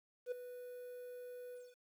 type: tone with ADSR envelope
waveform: triangle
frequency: 493.9 Hz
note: B4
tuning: in tune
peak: -33 dBFS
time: 0.26-1.76 s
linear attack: 57 ms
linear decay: 8 ms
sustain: -12 dB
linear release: 220 ms
effects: 11-bit